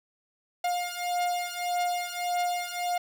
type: beating tone pair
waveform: 45% pulse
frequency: 708 / 709.7 Hz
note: F5 / F5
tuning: +23 / +28 cents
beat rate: 1.7 Hz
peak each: -30 / -31 dBFS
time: 0.64-2.98 s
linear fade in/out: 5 ms
effects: none